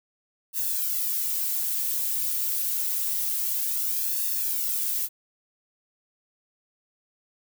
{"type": "noise with flanger", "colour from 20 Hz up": "violet", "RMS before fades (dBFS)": -27, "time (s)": [0.53, 5.09], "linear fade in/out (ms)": 50, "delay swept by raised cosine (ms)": [1.1, 4], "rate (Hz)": 0.27, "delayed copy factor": 0.9, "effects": []}